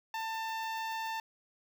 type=tone with notch filter; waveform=sawtooth; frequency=893 Hz; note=A5; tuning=25 cents sharp; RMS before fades=-37 dBFS; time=0.14-1.2 s; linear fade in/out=2 ms; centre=9700 Hz; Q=0.59; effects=none